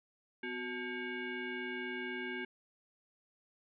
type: tone with frequency modulation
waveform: sine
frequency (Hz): 988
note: B5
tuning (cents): 0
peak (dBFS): -37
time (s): 0.43-2.45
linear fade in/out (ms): 5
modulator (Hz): 620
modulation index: 2.4
effects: none

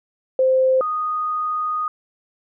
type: tone pair in turn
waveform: sine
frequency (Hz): 521 / 1239.2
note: C5 / D#6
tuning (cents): -7 / -7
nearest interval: octave + minor third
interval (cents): 1500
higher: second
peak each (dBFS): -13 / -20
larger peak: first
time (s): 0.39-0.81 / 0.81-1.88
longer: second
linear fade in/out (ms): 2
effects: none

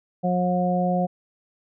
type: harmonic tone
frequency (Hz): 179.9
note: F#3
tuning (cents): -48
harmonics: 1 / 2 / 3 / 4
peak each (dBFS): -22 / -34 / -26 / -25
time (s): 0.23-1.07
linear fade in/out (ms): 20
effects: none

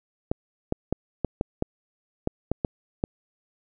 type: clicks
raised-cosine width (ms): 2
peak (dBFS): -10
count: 10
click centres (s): 0.315 / 0.724 / 0.926 / 1.247 / 1.411 / 1.624 / 2.274 / 2.516 / 2.648 / 3.039
effects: none

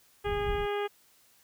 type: low-pass noise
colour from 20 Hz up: pink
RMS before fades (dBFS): -35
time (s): 0.24-0.67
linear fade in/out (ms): 50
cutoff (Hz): 110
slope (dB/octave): 12
type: harmonic tone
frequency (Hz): 409.8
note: G#4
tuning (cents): -23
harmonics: 1 / 2 / 3 / 4 / 5 / 6 / 7 / 8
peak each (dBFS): -30 / -36 / -40 / -42 / -44 / -46 / -47 / -48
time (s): 0.24-0.88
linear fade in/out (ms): 20
effects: white hiss -63 dBFS RMS until 1.43 s

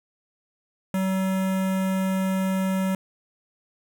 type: tone with notch filter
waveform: square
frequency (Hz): 189.8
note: F#3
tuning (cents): +44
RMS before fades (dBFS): -24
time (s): 0.94-2.95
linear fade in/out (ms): 2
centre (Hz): 4500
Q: 1.1
effects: 10-bit

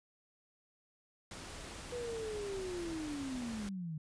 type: noise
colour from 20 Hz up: pink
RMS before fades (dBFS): -47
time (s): 1.31-3.69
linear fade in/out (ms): 2
type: linear sweep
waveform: sine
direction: down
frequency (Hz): 493.9 to 150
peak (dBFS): -38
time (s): 1.92-3.98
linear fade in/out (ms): 5
effects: resampled to 22050 Hz

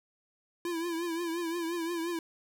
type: tone with vibrato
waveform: square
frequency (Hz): 337.5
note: E4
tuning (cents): +41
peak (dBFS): -32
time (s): 0.65-2.19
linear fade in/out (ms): 2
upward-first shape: triangle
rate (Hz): 5.7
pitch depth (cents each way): 81
effects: none

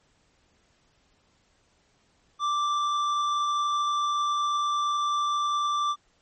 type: tone with hard clipping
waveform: triangle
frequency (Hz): 1174.7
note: D6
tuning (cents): 0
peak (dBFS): -25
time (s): 2.39-5.96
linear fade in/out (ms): 50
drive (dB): 12
effects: pink hiss -66 dBFS RMS until 6.21 s + MP3 32 kbps

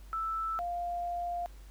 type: tone pair in turn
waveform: sine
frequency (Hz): 1320 / 699.2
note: E6 / F5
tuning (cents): +2 / +2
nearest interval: major seventh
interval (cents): 1100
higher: first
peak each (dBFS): -31 / -32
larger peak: first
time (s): 0.13-0.59 / 0.59-1.46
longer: second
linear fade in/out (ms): 0
effects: added 49 Hz sine -47 dBFS peak until 1.7 s + pink hiss -61 dBFS RMS until 1.7 s

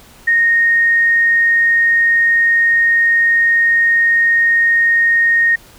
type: tone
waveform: sine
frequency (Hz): 1855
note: A#6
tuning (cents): -9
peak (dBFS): -9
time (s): 0.27-5.56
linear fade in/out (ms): 10
effects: pink hiss -43 dBFS RMS until 5.78 s

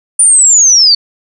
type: linear sweep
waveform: sine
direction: down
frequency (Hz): 9397 to 4435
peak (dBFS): -3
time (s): 0.19-0.95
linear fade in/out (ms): 5
effects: none

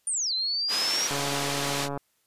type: linear two-way sweep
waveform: sine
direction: down then up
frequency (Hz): 9397 to 4000 to 5740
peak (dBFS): -25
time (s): 0.07-1.07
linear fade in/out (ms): 2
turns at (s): 0.33
type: band-pass noise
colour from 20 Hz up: white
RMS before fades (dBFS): -31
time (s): 0.68-1.89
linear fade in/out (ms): 50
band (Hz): 270 to 5700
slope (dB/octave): 12
type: click train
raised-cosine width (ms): 1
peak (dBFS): -19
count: 123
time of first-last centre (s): 1.11-1.975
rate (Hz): 141
effects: white hiss -70 dBFS RMS until 2.26 s + resampled to 32000 Hz

